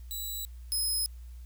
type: tone pair in turn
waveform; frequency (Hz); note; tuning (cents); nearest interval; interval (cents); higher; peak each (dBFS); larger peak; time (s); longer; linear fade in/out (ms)
10% pulse; 3931 / 5113; B7 / D#8; -9 / +46; perfect fourth; 455; second; -27 / -22; second; 0.11-0.45 / 0.72-1.06; neither; 0
effects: added 60 Hz sine -42 dBFS peak until 1.45 s + white hiss -65 dBFS RMS until 1.45 s